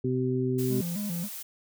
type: harmonic tone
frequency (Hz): 127.9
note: C3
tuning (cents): -39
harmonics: 1 / 2 / 3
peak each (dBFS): -29 / -29 / -29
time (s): 0.04-0.81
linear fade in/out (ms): 5
type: noise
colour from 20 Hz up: blue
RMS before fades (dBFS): -39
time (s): 0.58-1.43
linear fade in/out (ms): 10
type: tone with vibrato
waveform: triangle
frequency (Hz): 188.3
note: F#3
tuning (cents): +31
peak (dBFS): -28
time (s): 0.68-1.29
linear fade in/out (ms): 50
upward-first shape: square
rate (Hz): 3.6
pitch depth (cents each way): 160
effects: none